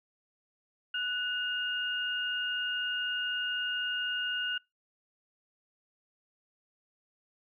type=tone pair together; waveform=sine; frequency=1480 / 2836 Hz; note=F#6 / F7; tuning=0 / +26 cents; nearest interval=major seventh; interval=1126 cents; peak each=-33 / -33 dBFS; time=0.94-4.58 s; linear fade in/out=5 ms; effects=noise-tail reverb RT60 0.2 s tail -24 dB re dry